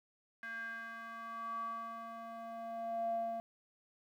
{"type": "tone with band-pass filter sweep", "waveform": "square", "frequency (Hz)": 228.7, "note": "A#3", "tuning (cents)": -33, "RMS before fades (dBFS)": -42, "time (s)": [0.43, 3.4], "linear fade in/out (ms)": 0, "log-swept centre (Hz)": [1700, 620], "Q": 8.5, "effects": ["12-bit"]}